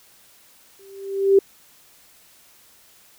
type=tone with exponential growth; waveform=sine; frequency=392 Hz; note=G4; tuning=in tune; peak=-8 dBFS; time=0.79-1.39 s; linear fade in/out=5 ms; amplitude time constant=130 ms; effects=white hiss -53 dBFS RMS until 3.18 s